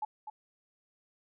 sine tone with echo, 856 Hz, A5, 48 cents flat, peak -31 dBFS, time 0.02-0.05 s, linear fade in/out 5 ms, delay 250 ms, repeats 1, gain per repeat -8 dB, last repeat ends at 0.3 s, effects none

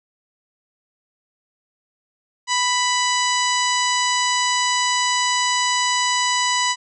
harmonic tone, 990 Hz, B5, 4 cents sharp, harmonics 1 / 2 / 3 / 4 / 5 / 6 / 7 / 8, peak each -21 / -24 / -26 / -27 / -28 / -29 / -29 / -30 dBFS, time 2.47-6.76 s, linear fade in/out 50 ms, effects none

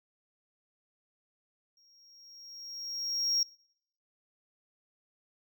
triangle tone with exponential growth, 5588 Hz, F8, in tune, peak -22 dBFS, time 1.77-3.43 s, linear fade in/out 2 ms, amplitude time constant 360 ms, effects noise-tail reverb RT60 0.7 s tail -26 dB re dry + tanh soft clip ceiling -19 dBFS

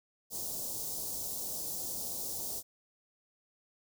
white band-stop noise, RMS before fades -38 dBFS, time 0.3-2.63 s, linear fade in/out 50 ms, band 760 to 4900 Hz, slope 24 dB/octave, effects none

